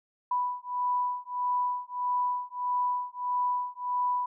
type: beating tone pair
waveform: sine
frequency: 987.8 / 989.4 Hz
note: B5 / B5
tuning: 0 / +3 cents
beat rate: 1.6 Hz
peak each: -30 dBFS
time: 0.31-4.26 s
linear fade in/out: 5 ms
effects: none